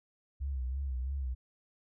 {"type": "tone with vibrato", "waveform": "sine", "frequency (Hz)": 65.9, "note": "C2", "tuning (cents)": 13, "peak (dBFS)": -32, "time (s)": [0.4, 1.35], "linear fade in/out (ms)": 20, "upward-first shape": "sine", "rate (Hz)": 3, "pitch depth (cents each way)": 97, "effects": []}